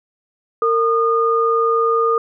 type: tone pair together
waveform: sine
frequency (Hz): 457.4 / 1221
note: A#4 / D#6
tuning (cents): -33 / -33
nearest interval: octave + perfect fourth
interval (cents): 1700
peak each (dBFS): -16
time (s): 0.62-2.18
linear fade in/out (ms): 2
effects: none